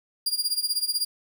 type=tone with tremolo; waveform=sawtooth; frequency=4813 Hz; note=D8; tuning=42 cents sharp; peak=-18 dBFS; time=0.26-1.05 s; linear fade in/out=5 ms; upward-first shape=sine; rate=16 Hz; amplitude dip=85%; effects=9-bit